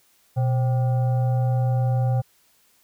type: tone with frequency modulation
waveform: sine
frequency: 123.47 Hz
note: B2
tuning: in tune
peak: -18 dBFS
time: 0.36-2.22 s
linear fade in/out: 20 ms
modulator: 654 Hz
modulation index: 0.4
effects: white hiss -61 dBFS RMS until 2.83 s